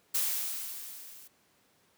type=noise with level ramp; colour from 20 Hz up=blue; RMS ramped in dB=-28 to -52 dBFS; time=0.14-1.28 s; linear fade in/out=10 ms; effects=pink hiss -67 dBFS RMS until 1.97 s + high-pass 150 Hz 12 dB/octave